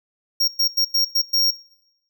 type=tone bursts at uneven times; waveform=square; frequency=5570 Hz; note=F8; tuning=5 cents flat; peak=-16 dBFS; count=6; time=0.4-0.48 / 0.59-0.68 / 0.77-0.85 / 0.94-1.05 / 1.15-1.22 / 1.33-1.51 s; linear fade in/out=10 ms; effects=noise-tail reverb RT60 0.9 s tail -22 dB re dry